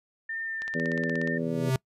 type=tone with vibrato; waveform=sine; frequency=1800 Hz; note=A6; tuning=39 cents sharp; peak=-31 dBFS; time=0.29-1.38 s; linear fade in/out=5 ms; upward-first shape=sine; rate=2.2 Hz; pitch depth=9 cents each way
type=click train; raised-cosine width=0.2 ms; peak=-23 dBFS; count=12; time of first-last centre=0.62-1.275 s; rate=16.8 Hz
type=harmonic tone; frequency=82.41 Hz; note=E2; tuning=in tune; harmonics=2 / 3 / 4 / 5 / 6 / 7; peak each=-32 / -31 / -38 / -35 / -37 / -36 dBFS; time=0.74-1.71 s; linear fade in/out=20 ms
type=tone with exponential growth; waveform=square; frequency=131.1 Hz; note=C3; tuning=4 cents sharp; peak=-21 dBFS; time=1.3-1.76 s; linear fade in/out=2 ms; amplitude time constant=100 ms
effects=noise-tail reverb RT60 0.1 s tail -24 dB re dry + resampled to 32000 Hz